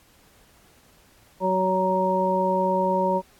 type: harmonic tone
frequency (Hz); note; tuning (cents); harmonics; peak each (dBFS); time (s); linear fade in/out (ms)
187; F#3; +19; 1 / 2 / 3 / 5; -27 / -28 / -24 / -23; 1.4-3.22; 50
effects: pink hiss -57 dBFS RMS until 3.39 s + AAC 64 kbps